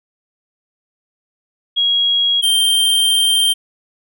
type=tone pair in turn; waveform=sine / square; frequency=3300 / 3158 Hz; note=G#7 / G7; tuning=-12 / +12 cents; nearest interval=minor second; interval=76 cents; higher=first; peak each=-12 dBFS; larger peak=neither; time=1.76-2.42 / 2.42-3.54 s; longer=second; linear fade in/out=20 ms; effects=none